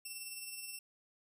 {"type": "tone with tremolo", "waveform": "10% pulse", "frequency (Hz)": 2700, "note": "E7", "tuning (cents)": 41, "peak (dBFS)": -33, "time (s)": [0.05, 0.79], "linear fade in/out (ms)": 5, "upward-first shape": "sine", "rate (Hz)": 19, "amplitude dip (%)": 40, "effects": []}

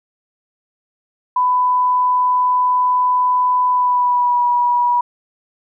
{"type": "tone with pitch glide", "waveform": "sine", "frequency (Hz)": [998, 970.7], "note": ["B5", "B5"], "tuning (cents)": [18, -30], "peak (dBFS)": -12, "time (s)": [1.36, 5.01], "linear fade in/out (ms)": 5, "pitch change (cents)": -48, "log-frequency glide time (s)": [3.7, 4.44], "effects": []}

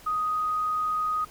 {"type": "tone", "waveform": "sine", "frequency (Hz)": 1248, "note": "D#6", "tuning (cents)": 5, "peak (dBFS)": -24, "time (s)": [0.06, 1.25], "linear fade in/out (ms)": 10, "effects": ["pink hiss -50 dBFS RMS until 1.3 s"]}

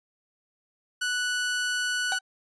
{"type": "tone", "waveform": "sawtooth", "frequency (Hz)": 1480, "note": "F#6", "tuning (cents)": 0, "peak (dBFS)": -22, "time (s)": [1.01, 2.19], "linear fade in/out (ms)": 10}
{"type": "tone with exponential decay", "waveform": "30% pulse", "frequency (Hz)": 769, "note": "G5", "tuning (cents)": -33, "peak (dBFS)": -22, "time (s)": [2.12, 2.21], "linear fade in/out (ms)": 1, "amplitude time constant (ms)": 18}
{"effects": ["resampled to 22050 Hz"]}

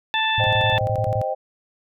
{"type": "harmonic tone", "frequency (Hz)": 881, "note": "A5", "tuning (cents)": 2, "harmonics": [1, 2, 3, 4], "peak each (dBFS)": [-23, -24, -26, -24], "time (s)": [0.14, 0.78], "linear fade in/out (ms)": 0}
{"type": "tone bursts", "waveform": "sine", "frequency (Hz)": 109.4, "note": "A2", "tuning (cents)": -9, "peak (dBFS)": -21, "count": 10, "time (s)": [0.38, 1.215], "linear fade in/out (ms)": 0, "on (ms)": 61, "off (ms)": 25}
{"type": "chord", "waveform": "sine", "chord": "C minor", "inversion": "none", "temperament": "equal with one note detuned", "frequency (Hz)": [523.3, 619.7, 784], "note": ["C5", "Eb5", "G5"], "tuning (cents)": [0, -7, 0], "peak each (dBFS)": -26, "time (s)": [0.39, 1.35], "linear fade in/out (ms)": 20}
{"effects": []}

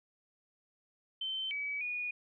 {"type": "tone with pitch steps", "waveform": "sine", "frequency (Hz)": [3089, 2282, 2456], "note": ["G7", "C#7", "D#7"], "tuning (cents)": [-26, 50, -23], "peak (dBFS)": -34, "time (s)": [1.21, 2.11], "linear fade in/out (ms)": 5, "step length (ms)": 300, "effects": []}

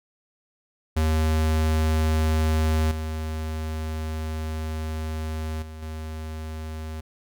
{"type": "tone with level steps", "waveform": "square", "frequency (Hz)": 78.7, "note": "D#2", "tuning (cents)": 20, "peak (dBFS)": [-20, -28, -37, -32], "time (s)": [0.96, 7.01], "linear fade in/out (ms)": 10, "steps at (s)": [2.91, 5.62, 5.82], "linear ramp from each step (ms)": 5, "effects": []}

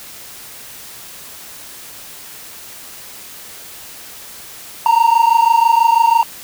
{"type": "tone pair together", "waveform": "triangle", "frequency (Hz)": [910, 936.1], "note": ["A#5", "A#5"], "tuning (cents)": [-42, 7], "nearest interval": "unison", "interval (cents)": 49, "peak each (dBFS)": -10, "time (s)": [4.86, 6.23], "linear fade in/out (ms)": 2, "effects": ["white hiss -35 dBFS RMS until 6.43 s"]}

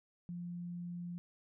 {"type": "tone", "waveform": "sine", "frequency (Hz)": 174.5, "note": "F3", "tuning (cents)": -1, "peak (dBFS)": -40, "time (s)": [0.29, 1.18], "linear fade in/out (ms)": 0, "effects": []}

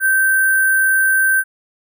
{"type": "tone with sample-and-hold", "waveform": "sine", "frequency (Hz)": 1554, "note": "G6", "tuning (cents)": -16, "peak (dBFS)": -11, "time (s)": [0, 1.44], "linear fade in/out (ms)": 50, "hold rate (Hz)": 11025, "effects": []}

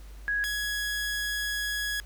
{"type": "tone pair in turn", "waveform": ["sine", "sawtooth"], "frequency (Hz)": [1661.2, 1671.8], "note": ["G#6", "G#6"], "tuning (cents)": [0, 11], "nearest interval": "unison", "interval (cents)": 11, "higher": "second", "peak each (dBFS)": -25, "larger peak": "neither", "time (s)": [[0.28, 0.44], [0.44, 2]], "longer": "second", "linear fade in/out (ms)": 0, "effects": ["added 50 Hz sine -42 dBFS peak until 2.05 s", "pink hiss -56 dBFS RMS until 2.05 s"]}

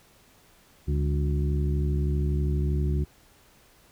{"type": "harmonic tone with a mistuned harmonic", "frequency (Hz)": 72.5, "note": "D2", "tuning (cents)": -22, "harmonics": [1, 2, 3, 4, 5], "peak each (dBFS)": [-24, -28, -36, -39, -36], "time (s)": [0.87, 3.05], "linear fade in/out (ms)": 20, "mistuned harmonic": 3, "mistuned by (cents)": -75, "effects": ["pink hiss -58 dBFS RMS until 3.91 s"]}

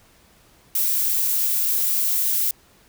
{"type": "noise", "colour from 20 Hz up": "violet", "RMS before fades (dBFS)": -21, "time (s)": [0.75, 2.51], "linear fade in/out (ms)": 2, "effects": ["pink hiss -55 dBFS RMS until 2.88 s"]}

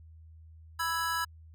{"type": "chord", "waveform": "square", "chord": "E major", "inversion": "second", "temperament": "equal", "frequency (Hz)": [987.8, 1318.5, 1661.2], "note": ["B5", "E6", "G#6"], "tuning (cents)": [0, 0, 0], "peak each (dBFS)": -34, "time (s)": [0.79, 1.25], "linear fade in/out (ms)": 10, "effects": ["added 80 Hz sine -49 dBFS peak until 1.54 s", "MP3 96 kbps"]}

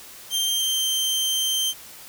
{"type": "tone with pitch glide", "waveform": "sawtooth", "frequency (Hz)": [3158, 3131], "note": ["G7", "G7"], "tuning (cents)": [12, -3], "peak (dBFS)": -18, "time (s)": [0.3, 1.74], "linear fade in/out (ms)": 50, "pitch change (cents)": -15, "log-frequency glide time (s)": [0.42, 0.85], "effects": ["white hiss -43 dBFS RMS until 2.08 s"]}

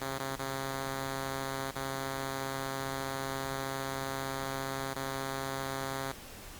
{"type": "tone with dropouts", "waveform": "5% pulse", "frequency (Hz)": 135, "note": "C#3", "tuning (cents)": -45, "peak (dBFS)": -23, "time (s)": [0.01, 6.12], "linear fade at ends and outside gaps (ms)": 5, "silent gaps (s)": [[0.183, 0.196], [0.36, 0.392], [1.71, 1.756], [4.938, 4.958]], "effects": ["pink hiss -48 dBFS RMS until 6.59 s", "Opus 48 kbps"]}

